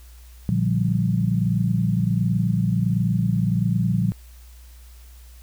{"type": "chord", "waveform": "sine", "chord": "G minor seventh", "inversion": "first", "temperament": "equal", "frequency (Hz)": [116.54, 146.83, 174.61, 196], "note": ["Bb2", "D3", "F3", "G3"], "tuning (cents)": [0, 0, 0, 0], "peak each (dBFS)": [-22, -27, -22, -26], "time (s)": [0.49, 4.12], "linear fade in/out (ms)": 0, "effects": ["added 60 Hz sine -42 dBFS peak until 5.42 s", "white hiss -54 dBFS RMS until 5.42 s"]}